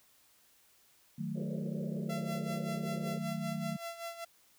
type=chord; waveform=sine; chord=D# diminished; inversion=none; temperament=equal; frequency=155.56 / 185 / 220 Hz; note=D#3 / F#3 / A3; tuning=0 / 0 / 0 cents; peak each=-39 dBFS; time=1.18-3.77 s; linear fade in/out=10 ms
type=band-pass noise; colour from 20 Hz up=white; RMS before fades=-46 dBFS; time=1.35-3.19 s; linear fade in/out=20 ms; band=330 to 600 Hz; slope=96 dB/octave
type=tone with tremolo; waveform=sawtooth; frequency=676 Hz; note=E5; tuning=43 cents sharp; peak=-34 dBFS; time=2.09-4.25 s; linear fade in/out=10 ms; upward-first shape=sine; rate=5.2 Hz; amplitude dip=70%
effects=white hiss -66 dBFS RMS until 4.58 s